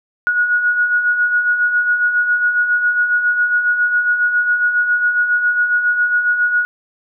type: beating tone pair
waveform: sine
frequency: 1448 / 1455.3 Hz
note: F#6 / F#6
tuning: -38 / -29 cents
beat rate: 7.3 Hz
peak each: -22 / -13 dBFS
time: 0.27-6.65 s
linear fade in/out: 0 ms
effects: none